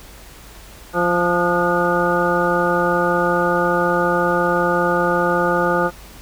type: harmonic tone with a mistuned harmonic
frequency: 174.61 Hz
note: F3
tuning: in tune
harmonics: 1 / 2 / 3 / 4 / 5 / 7 / 8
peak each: -24 / -22 / -20 / -27 / -23 / -22 / -23 dBFS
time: 0.93-5.91 s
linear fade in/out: 50 ms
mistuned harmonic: 8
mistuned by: +60 cents
effects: added 50 Hz sine -42 dBFS peak until 6.21 s + pink hiss -42 dBFS RMS until 6.21 s